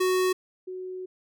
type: tone pair in turn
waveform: square / sine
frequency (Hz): 370 / 370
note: F#4 / F#4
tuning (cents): 0 / 0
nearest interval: unison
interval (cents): 0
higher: neither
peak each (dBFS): -22 / -33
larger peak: first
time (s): 0-0.33 / 0.67-1.06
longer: second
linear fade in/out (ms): 10
effects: none